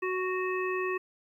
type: harmonic tone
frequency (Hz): 370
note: F#4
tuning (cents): 0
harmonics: 1 / 3 / 5 / 7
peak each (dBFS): -30 / -35 / -37 / -38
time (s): 0.02-0.98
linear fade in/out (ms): 10
effects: 11-bit